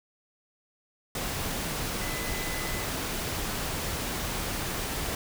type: tone in noise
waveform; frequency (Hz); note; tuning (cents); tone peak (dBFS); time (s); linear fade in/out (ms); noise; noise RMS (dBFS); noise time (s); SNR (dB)
sine; 2011; B6; +31; -39; 2.01-2.84; 2; pink; -32; 1.15-5.15; -10
effects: none

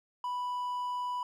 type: tone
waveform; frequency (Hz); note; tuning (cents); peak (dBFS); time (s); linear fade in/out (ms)
triangle; 987.8; B5; 0; -30; 0.24-1.23; 2
effects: none

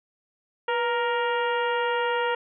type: harmonic tone with a mistuned harmonic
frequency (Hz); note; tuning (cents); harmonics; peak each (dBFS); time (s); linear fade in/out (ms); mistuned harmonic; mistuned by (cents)
468.1; A#4; +7; 1 / 2 / 3 / 4 / 5 / 6 / 7; -26 / -27 / -31 / -33 / -40 / -36 / -43; 0.68-2.35; 5; 1; +64
effects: none

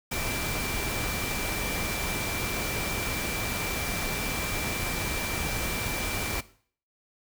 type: tone in noise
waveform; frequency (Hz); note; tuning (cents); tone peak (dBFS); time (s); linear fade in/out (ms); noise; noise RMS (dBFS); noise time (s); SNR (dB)
sine; 2349; D7; 0; -37; 0.11-6.41; 10; pink; -31; 0.11-6.41; -9
effects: noise-tail reverb RT60 0.5 s tail -17 dB re dry

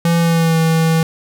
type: tone with pitch glide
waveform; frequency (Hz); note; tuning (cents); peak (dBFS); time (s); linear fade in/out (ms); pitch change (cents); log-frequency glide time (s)
square; 168.6 to 162.48; E3 to E3; +39 to -25; -12; 0.05-1.03; 2; -64; 0.19-0.58
effects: none

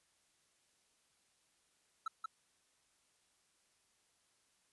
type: tone with echo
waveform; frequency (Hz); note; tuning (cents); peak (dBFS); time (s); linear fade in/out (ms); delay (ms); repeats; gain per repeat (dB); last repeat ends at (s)
triangle; 1318.5; E6; 0; -34; 2.06-2.08; 5; 180; 1; -2; 2.26
effects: white hiss -75 dBFS RMS until 4.72 s + resampled to 24000 Hz

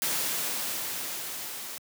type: noise with level ramp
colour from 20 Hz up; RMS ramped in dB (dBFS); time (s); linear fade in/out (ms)
white; -28 to -39; 0.02-1.78; 0
effects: high-pass 150 Hz 12 dB/octave

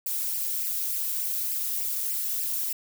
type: noise with flanger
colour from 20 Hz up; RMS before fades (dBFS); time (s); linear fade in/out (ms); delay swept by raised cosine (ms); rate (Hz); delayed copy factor
violet; -29; 0.06-2.73; 5; 0.38 to 2.38; 3.4; +0.7
effects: none

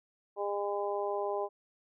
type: harmonic tone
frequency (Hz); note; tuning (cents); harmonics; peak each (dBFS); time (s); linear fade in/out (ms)
202.9; G#3; -40; 2 / 3 / 4 / 5; -34 / -36 / -37 / -40; 0.36-1.49; 50
effects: none

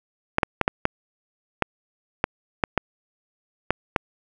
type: clicks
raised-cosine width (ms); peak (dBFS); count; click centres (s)
0.5; -3; 11; 0.384 / 0.432 / 0.613 / 0.679 / 0.854 / 1.623 / 2.241 / 2.638 / 2.777 / 3.706 / 3.962
effects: none

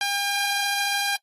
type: tone pair together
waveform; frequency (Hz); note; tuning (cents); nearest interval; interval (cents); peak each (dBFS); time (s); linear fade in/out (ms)
10% pulse; 803.7 / 1600; G5 / G6; +43 / +35; octave; 1192; -15 / -27; 0.01-1.16; 2
effects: noise-tail reverb RT60 0.1 s tail -22 dB re dry + AAC 32 kbps

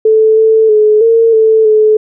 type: tone with pitch steps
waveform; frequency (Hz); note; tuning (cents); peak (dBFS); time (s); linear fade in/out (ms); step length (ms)
sine; 438.1 / 441.8 / 426.3 / 456.1 / 441.1 / 430.6; A4 / A4 / G#4 / A#4 / A4 / A4; -7 / +7 / +45 / -38 / +4 / -37; -4; 0.05-1.97; 5; 320
effects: none

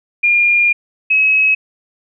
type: tone pair in turn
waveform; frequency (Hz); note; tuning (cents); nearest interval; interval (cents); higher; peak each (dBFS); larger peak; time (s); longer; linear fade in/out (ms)
sine; 2412 / 2562; D7 / E7; +46 / -50; minor second; 104; second; -9; neither; 0.23-0.73 / 1.1-1.55; first; 10
effects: none

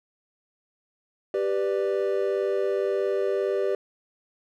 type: chord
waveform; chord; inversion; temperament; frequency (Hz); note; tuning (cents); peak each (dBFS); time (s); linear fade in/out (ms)
triangle; G major; none; equal with one note detuned; 392 / 493.9 / 591.1; G4 / B4 / D5; 0 / 0 / +11; -23 / -27 / -27; 1.34-3.75; 2
effects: none

